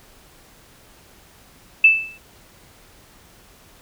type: tone with exponential decay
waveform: sine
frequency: 2637 Hz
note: E7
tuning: in tune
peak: -5 dBFS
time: 1.84-2.18 s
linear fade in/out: 5 ms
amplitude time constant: 73 ms
effects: pink hiss -50 dBFS RMS until 3.81 s